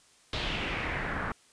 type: noise with low-pass filter sweep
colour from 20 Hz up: pink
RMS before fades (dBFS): -33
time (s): 0.33-1.32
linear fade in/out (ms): 2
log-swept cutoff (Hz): 3700 to 1400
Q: 2.8
effects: white hiss -61 dBFS RMS until 1.52 s + resampled to 22050 Hz